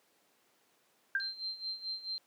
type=tone with exponential decay; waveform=sine; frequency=1586 Hz; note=G6; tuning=20 cents sharp; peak=-25 dBFS; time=1.15-1.33 s; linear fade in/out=2 ms; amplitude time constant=37 ms
type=tone with tremolo; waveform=sine; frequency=4144 Hz; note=C8; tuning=17 cents flat; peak=-34 dBFS; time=1.2-2.18 s; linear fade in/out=0 ms; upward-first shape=sine; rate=4.6 Hz; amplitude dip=80%
effects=pink hiss -70 dBFS RMS until 2.26 s + high-pass 300 Hz 12 dB/octave